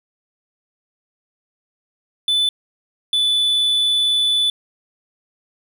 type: tone pair in turn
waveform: triangle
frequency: 3500 / 3482 Hz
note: A7 / A7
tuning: -10 / -19 cents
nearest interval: unison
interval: 9 cents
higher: first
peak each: -13 dBFS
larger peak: neither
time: 2.28-2.49 / 3.13-4.5 s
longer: second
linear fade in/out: 2 ms
effects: none